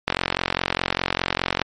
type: click train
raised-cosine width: 0.3 ms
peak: -3 dBFS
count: 70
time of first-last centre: 0.08-1.617 s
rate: 44.9 Hz
effects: MP3 48 kbps